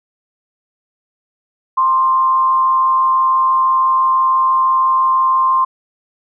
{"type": "tone with frequency modulation", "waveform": "sine", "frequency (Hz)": 1051, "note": "C6", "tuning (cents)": 7, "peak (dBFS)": -10, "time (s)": [1.77, 5.65], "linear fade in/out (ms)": 10, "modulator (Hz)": 138, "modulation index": 0.27, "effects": []}